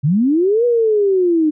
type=linear two-way sweep; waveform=sine; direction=up then down; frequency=129.1 to 488.8 to 299 Hz; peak=-11 dBFS; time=0.03-1.51 s; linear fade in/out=20 ms; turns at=0.65 s; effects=none